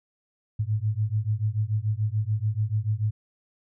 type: beating tone pair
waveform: sine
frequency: 103.83 / 110.73 Hz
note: G#2 / A2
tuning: 0 / +11 cents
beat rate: 6.9 Hz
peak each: -26 dBFS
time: 0.59-3.11 s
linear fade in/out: 10 ms
effects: none